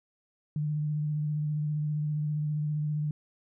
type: tone with vibrato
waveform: sine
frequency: 150.5 Hz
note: D3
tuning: 43 cents sharp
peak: -27 dBFS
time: 0.56-3.11 s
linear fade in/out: 2 ms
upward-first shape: sine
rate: 15 Hz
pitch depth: 22 cents each way
effects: none